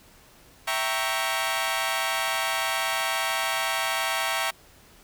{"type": "chord", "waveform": "15% pulse", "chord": "E diminished seventh", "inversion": "none", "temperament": "equal with one note detuned", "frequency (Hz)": [659.3, 781.7, 932.3, 1108.7], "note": ["E5", "G5", "Bb5", "Db6"], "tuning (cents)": [0, -5, 0, 0], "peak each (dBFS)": -24, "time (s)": [0.67, 4.51], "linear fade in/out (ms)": 10, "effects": ["pink hiss -54 dBFS RMS until 5.03 s"]}